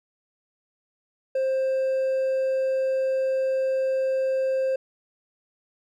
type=tone with hard clipping; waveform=triangle; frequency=528 Hz; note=C5; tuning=16 cents sharp; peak=-22 dBFS; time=1.35-4.76 s; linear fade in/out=5 ms; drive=5 dB; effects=none